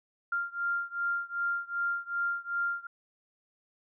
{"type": "beating tone pair", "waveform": "sine", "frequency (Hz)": [1393, 1395.6], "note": ["F6", "F6"], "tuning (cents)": [-5, -2], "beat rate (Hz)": 2.6, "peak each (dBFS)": [-32, -33], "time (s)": [0.32, 2.87], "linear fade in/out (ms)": 5, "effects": []}